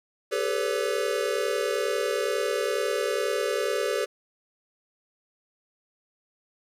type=tone cluster; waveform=square; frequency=394.9 / 434.9 / 497.1 / 567 Hz; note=G4 / A4 / B4 / C#5; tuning=+13 / -20 / +11 / +39 cents; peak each=-31 dBFS; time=0.31-4.06 s; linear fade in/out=20 ms; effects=low-pass 12000 Hz 12 dB/octave + 10-bit

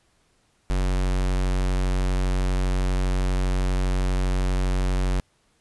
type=tone; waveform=square; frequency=46.25 Hz; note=F#1; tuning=in tune; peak=-21 dBFS; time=0.7-5.2 s; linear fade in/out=0 ms; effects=pink hiss -65 dBFS RMS until 5.6 s + resampled to 24000 Hz

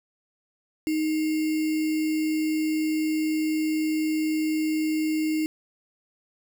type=tone with sample-and-hold; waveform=sine; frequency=312 Hz; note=D#4; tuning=5 cents sharp; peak=-22 dBFS; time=0.87-5.46 s; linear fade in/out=0 ms; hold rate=2450 Hz; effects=none

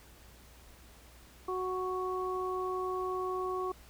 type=harmonic tone; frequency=370 Hz; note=F#4; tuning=in tune; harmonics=1 / 2 / 3; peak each=-34 / -42 / -36 dBFS; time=1.48-3.72 s; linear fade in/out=5 ms; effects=added 60 Hz sine -57 dBFS peak until 3.89 s + pink hiss -58 dBFS RMS until 3.89 s

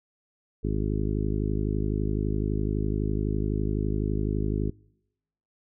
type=harmonic tone; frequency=51.91 Hz; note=G#1; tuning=in tune; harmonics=1 / 2 / 3 / 4 / 5 / 6 / 7 / 8; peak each=-28 / -31 / -33 / -34 / -35 / -36 / -36 / -37 dBFS; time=0.63-4.71 s; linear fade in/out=20 ms; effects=noise-tail reverb RT60 0.9 s tail -26 dB re dry

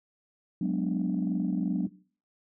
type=chord; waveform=sine; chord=G# half-diminished seventh; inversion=third; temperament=equal; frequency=185 / 207.7 / 246.9 / 293.7 Hz; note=F#3 / G#3 / B3 / D4; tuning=0 / 0 / 0 / 0 cents; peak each=-27 / -32 / -32 / -31 dBFS; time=0.61-1.87 s; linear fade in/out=5 ms; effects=noise-tail reverb RT60 0.4 s tail -17 dB re dry + tanh soft clip ceiling -19 dBFS

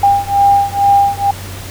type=beating tone pair; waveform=sine; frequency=800 / 802.2 Hz; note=G5 / G5; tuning=+35 / +40 cents; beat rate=2.2 Hz; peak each=-11 dBFS; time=0.03-1.31 s; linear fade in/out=5 ms; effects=added 95 Hz sine -27 dBFS peak until 1.7 s + pink hiss -30 dBFS RMS until 1.7 s

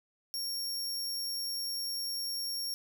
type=tone; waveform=sawtooth; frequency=5530 Hz; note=F8; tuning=18 cents flat; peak=-31 dBFS; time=0.34-2.74 s; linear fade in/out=0 ms; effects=none

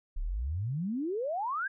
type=exponential sweep; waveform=sine; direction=up; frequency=30.87 to 1661.2 Hz; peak=-30 dBFS; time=0.16-1.68 s; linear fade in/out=10 ms; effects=none

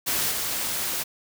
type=noise with level steps; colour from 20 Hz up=white; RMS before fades=-25 / -28 dBFS; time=0.06-1.04 s; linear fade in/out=20 ms; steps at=0.31 s; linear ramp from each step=10 ms; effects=none

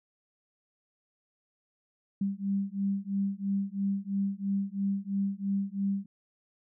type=beating tone pair; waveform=sine; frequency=196 / 199 Hz; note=G3 / G3; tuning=0 / +26 cents; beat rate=3 Hz; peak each=-31 dBFS; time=2.21-6.06 s; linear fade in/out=5 ms; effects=none

